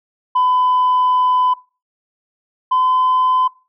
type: tone pair in turn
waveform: sine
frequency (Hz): 1005 / 1019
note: B5 / C6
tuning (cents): +30 / -46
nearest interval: unison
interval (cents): 24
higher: second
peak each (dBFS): -10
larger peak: neither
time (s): 0.35-1.54 / 2.71-3.48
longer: first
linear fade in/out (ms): 10
effects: noise-tail reverb RT60 0.3 s tail -21 dB re dry + tanh soft clip ceiling -9 dBFS